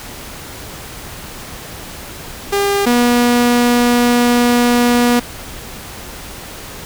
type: tone pair in turn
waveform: sawtooth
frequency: 401.3 / 241.7 Hz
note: G4 / B3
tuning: +41 / -37 cents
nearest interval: major sixth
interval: 878 cents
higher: first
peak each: -9 / -6 dBFS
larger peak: second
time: 2.52-2.86 / 2.86-5.2 s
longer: second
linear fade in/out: 10 ms
effects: pink hiss -31 dBFS RMS until 6.85 s